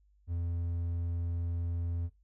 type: tone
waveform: triangle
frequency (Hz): 85.5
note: F2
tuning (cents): -36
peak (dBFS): -29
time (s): 0.27-2.1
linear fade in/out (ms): 50
effects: noise-tail reverb RT60 0.2 s tail -22 dB re dry + added 50 Hz sine -63 dBFS peak until 2.23 s